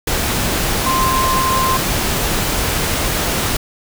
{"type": "tone in noise", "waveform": "sine", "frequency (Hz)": 1046.5, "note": "C6", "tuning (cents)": 0, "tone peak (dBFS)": -15, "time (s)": [0.86, 1.77], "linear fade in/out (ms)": 5, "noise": "pink", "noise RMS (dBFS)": -18, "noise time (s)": [0.07, 3.57], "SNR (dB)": 0, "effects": []}